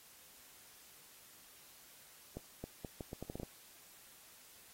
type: accelerating click train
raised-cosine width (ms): 2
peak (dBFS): -29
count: 10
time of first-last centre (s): 2.37-3.432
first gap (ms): 270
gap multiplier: 0.77
effects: white hiss -60 dBFS RMS until 4.73 s + AAC 48 kbps